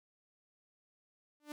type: tone with exponential growth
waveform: sawtooth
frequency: 296.7 Hz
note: D4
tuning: 18 cents sharp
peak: -35 dBFS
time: 1.4-1.52 s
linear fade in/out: 1 ms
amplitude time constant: 25 ms
effects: none